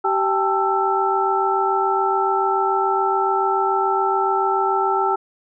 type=tone cluster; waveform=sine; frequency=385.7 / 793 / 880 / 1328 Hz; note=G4 / G5 / A5 / E6; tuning=-28 / +20 / 0 / +12 cents; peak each=-22 dBFS; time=0.04-5.16 s; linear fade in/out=10 ms; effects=none